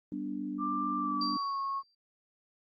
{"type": "chord", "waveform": "sine", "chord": "G major", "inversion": "none", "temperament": "equal", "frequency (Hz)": [196, 246.9, 293.7], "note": ["G3", "B3", "D4"], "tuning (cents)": [0, 0, 0], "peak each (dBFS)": [-40, -39, -36], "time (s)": [0.12, 1.37], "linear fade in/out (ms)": 2}
{"type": "tone with pitch glide", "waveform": "sine", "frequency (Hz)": [1182, 1096.5], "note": ["D6", "C#6"], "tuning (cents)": [11, -19], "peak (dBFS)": -31, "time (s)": [0.58, 1.83], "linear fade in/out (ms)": 50, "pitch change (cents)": -130, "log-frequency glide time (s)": [0.96, 1.6]}
{"type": "tone with exponential decay", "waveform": "sine", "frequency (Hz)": 4700, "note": "D8", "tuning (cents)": 1, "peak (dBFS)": -31, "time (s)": [1.21, 1.95], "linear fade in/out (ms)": 5, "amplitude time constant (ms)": 160}
{"effects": ["Opus 24 kbps"]}